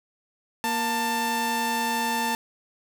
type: tone pair together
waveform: sawtooth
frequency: 235.2 / 890 Hz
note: A#3 / A5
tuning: +16 / +20 cents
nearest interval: octave + major seventh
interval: 2304 cents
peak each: -26 / -21 dBFS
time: 0.64-2.35 s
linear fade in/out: 0 ms
effects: none